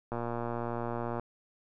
click train, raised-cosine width 1 ms, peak -21 dBFS, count 128, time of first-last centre 0.12-1.196 s, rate 118 Hz, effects none

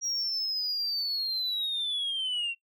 sine linear sweep, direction down, 5700 to 2714 Hz, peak -26 dBFS, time 0.01-2.55 s, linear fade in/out 50 ms, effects noise-tail reverb RT60 0.1 s tail -18 dB re dry + tanh soft clip ceiling -26 dBFS

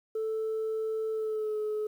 sine tone with pitch glide, 440 to 426.5 Hz, A4 to G#4, 0 to +46 cents, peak -27 dBFS, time 0.15-1.87 s, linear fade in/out 5 ms, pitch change -54 cents, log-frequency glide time 1.12-1.57 s, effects tanh soft clip ceiling -27 dBFS + 10-bit

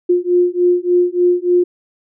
sine beating tone pair, 353.5 / 356.9 Hz, F4 / F4, +21 / +38 cents, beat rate 3.4 Hz, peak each -14 dBFS, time 0.09-1.64 s, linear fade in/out 10 ms, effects none

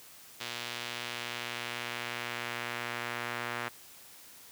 sawtooth tone with band-pass filter sweep, 120 Hz, B2, 49 cents flat, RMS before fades -38 dBFS, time 0.4-3.69 s, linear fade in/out 10 ms, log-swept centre 3500 to 1700 Hz, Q 1.2, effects white hiss -53 dBFS RMS until 4.51 s + high-pass 60 Hz 12 dB/octave

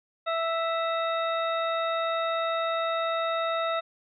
harmonic tone with a mistuned harmonic, 659.3 Hz, E5, in tune, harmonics 1 / 2 / 3 / 4 / 6, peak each -28 / -29 / -38 / -41 / -37 dBFS, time 0.26-3.81 s, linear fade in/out 20 ms, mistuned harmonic 6, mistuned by -99 cents, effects none

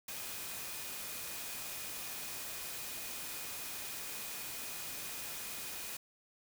sine tone in noise, 2477 Hz, D#7, 8 cents flat, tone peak -54 dBFS, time 0.08-5.97 s, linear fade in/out 5 ms, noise white, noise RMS -43 dBFS, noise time 0.08-5.97 s, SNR -14 dB, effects none

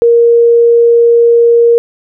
sine tone, 468.9 Hz, A#4, 10 cents sharp, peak -3 dBFS, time 0.02-1.78 s, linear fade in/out 0 ms, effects none

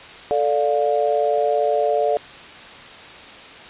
sine chord, D minor, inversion second, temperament just, 440.5 / 587.3 / 704.8 Hz, A4 / D5 / F5, +2 / 0 / +16 cents, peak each -21 / -20 / -21 dBFS, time 0.31-2.17 s, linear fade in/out 0 ms, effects white hiss -39 dBFS RMS until 3.69 s + resampled to 8000 Hz

